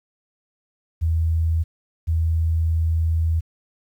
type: tone pair in turn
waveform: sine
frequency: 81.4 / 81.4 Hz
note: E2 / E2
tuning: -21 / -21 cents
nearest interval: unison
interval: 0 cents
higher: neither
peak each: -17 dBFS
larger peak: neither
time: 1.01-1.64 / 2.07-3.41 s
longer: second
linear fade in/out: 20 ms
effects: 9-bit